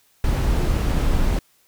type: noise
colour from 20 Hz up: brown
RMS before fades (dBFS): -19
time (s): 0.24-1.39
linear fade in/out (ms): 2
effects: white hiss -60 dBFS RMS until 1.67 s